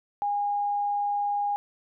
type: tone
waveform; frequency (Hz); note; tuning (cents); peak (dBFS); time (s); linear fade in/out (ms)
sine; 817; G#5; -29; -24; 0.22-1.56; 0
effects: none